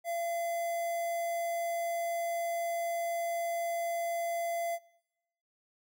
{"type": "tone with notch filter", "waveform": "square", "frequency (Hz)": 681, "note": "F5", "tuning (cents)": -44, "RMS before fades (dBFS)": -34, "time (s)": [0.04, 4.79], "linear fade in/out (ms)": 50, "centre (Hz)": 4000, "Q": 1, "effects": ["noise-tail reverb RT60 0.9 s tail -22 dB re dry"]}